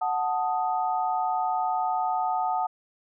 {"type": "chord", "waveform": "sine", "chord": "D# diminished", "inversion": "first", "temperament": "equal", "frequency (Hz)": [740, 880, 1244.5], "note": ["F#5", "A5", "D#6"], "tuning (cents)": [0, 0, 0], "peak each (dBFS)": [-26, -28, -32], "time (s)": [0.01, 2.67], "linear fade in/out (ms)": 10, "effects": []}